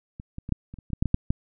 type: clicks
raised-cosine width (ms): 5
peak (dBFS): -25 / -22 / -22 / -10 / -27 / -30 / -30 / -14 / -9 / -12 / -7 / -10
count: 12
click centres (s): 0.199 / 0.384 / 0.491 / 0.523 / 0.74 / 0.787 / 0.903 / 0.933 / 1.025 / 1.057 / 1.144 / 1.305
effects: none